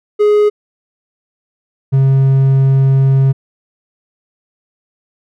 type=tone pair in turn; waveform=triangle; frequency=417.8 / 134.83 Hz; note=G#4 / C#3; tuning=+10 / -48 cents; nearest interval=octave + minor sixth; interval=1958 cents; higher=first; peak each=-5 / -5 dBFS; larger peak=neither; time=0.19-0.5 / 1.92-3.33 s; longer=second; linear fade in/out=20 ms; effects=none

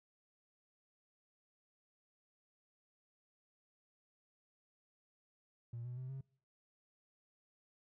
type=tone with pitch steps; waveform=triangle; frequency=118 / 123.22 / 128.68 / 134.38 Hz; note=A#2 / B2 / C3 / C3; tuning=+22 / -4 / -28 / +47 cents; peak=-39 dBFS; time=5.73-6.21 s; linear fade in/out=5 ms; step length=120 ms; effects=noise-tail reverb RT60 0.5 s tail -26 dB re dry + tanh soft clip ceiling -38 dBFS

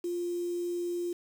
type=tone with quantisation; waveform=sine; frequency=349.2 Hz; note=F4; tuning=in tune; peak=-30 dBFS; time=0.04-1.13 s; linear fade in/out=5 ms; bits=8; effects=none

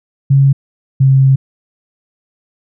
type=tone pair in turn; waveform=sine; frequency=137.4 / 134.26 Hz; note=C#3 / C3; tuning=-15 / +45 cents; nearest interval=unison; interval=40 cents; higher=first; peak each=-5 dBFS; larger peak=neither; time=0.3-0.53 / 1-1.36 s; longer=second; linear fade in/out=10 ms; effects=none

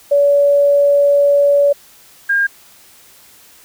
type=tone pair in turn; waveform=sine; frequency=570 / 1612.2 Hz; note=C#5 / G6; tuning=+48 / +48 cents; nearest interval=octave + tritone; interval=1800 cents; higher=second; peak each=-8 / -11 dBFS; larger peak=first; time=0.11-1.73 / 2.29-2.47 s; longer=first; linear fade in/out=10 ms; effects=white hiss -45 dBFS RMS until 3.64 s

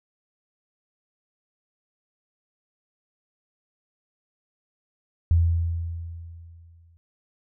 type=tone with exponential decay; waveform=sine; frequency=84 Hz; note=E2; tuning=33 cents sharp; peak=-14 dBFS; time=5.31-6.97 s; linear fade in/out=0 ms; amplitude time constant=360 ms; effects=none

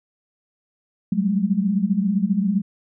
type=tone cluster; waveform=sine; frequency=184.8 / 197.3 / 212.4 Hz; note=F#3 / G3 / G#3; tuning=-2 / +11 / +39 cents; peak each=-22 dBFS; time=1.12-2.62 s; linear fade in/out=5 ms; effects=none

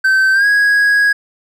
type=tone with pitch glide; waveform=triangle; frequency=1545 to 1655.9 Hz; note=G6 to G#6; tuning=-26 to -6 cents; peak=-7 dBFS; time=0.04-1.13 s; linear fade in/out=10 ms; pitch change=+120 cents; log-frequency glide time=0.33-0.46 s; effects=none

